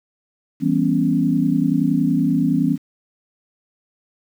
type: chord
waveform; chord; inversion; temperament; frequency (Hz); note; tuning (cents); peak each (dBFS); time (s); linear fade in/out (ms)
sine; C# half-diminished seventh; first; equal; 164.81 / 196 / 246.9 / 277.2; E3 / G3 / B3 / C#4; 0 / 0 / 0 / 0; -21 / -23 / -20 / -19; 0.6-2.78; 50
effects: 8-bit